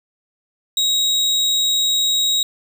35% pulse tone, 3804 Hz, A#7, 34 cents sharp, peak -13 dBFS, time 0.77-2.43 s, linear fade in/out 2 ms, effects none

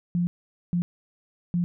sine tone bursts at uneven times, 174.61 Hz, F3, in tune, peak -21 dBFS, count 3, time 0.15-0.27 / 0.73-0.82 / 1.54-1.64 s, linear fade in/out 0 ms, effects none

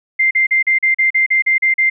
sine tone bursts, 2093 Hz, C7, in tune, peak -10 dBFS, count 11, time 0.19-1.9 s, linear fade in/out 10 ms, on 120 ms, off 39 ms, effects none

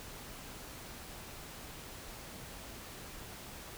silence, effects pink hiss -48 dBFS RMS until 3.77 s

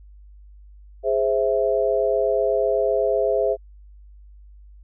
sine chord, Ab augmented, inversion none, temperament equal, 415.3 / 523.3 / 659.3 Hz, Ab4 / C5 / E5, 0 / 0 / 0 cents, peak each -22 dBFS, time 1.03-3.57 s, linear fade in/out 50 ms, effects added 50 Hz sine -43 dBFS peak until 4.83 s

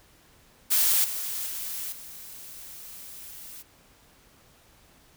blue noise with level steps, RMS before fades -22 / -32 / -34 / -43 dBFS, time 0.7-3.63 s, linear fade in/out 20 ms, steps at 1.04 / 1.46 / 1.92 s, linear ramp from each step 5 ms, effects pink hiss -58 dBFS RMS until 5.16 s

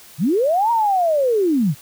sine linear two-way sweep, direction up then down, 123.47 to 950 to 123.47 Hz, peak -14 dBFS, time 0.18-1.75 s, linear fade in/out 50 ms, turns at 0.71 s, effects white hiss -44 dBFS RMS until 1.81 s

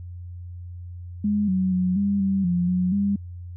sine tone with pitch steps, 207.1 / 186.8 / 182.7 / 200.2 / 194 / 176.1 / 181.6 / 200.4 Hz, G#3 / F#3 / F#3 / G3 / G3 / F3 / F#3 / G3, -5 / +17 / -22 / +37 / -18 / +15 / -32 / +38 cents, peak -19 dBFS, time 1.24-3.16 s, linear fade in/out 5 ms, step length 240 ms, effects added 88 Hz sine -34 dBFS peak until 3.56 s

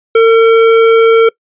triangle tone with hard clipping, 453.5 Hz, A#4, 48 cents flat, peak -5 dBFS, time 0.15-1.29 s, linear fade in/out 5 ms, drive 17 dB, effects noise-tail reverb RT60 0.1 s tail -24 dB re dry + resampled to 8000 Hz

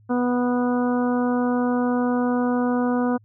harmonic tone, 246.1 Hz, B3, 6 cents flat, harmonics 1 / 2 / 3 / 4 / 5 / 6, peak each -20 / -26 / -30 / -32 / -34 / -36 dBFS, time 0.09-3.18 s, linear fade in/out 20 ms, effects added 106 Hz sine -51 dBFS peak until 3.24 s

